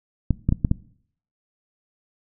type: clicks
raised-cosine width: 5 ms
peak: -6 dBFS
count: 5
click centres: 0.307 / 0.49 / 0.524 / 0.648 / 0.714 s
effects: noise-tail reverb RT60 0.6 s tail -20 dB re dry